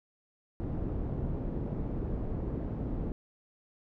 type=low-pass noise; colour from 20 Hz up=pink; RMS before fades=-34 dBFS; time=0.6-3.12 s; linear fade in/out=0 ms; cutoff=390 Hz; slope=12 dB/octave; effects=none